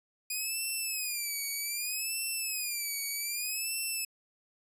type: tone with vibrato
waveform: 5% pulse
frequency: 2458 Hz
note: D#7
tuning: 22 cents flat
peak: -23 dBFS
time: 0.3-4.05 s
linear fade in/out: 5 ms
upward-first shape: sine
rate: 0.64 Hz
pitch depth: 150 cents each way
effects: resampled to 32000 Hz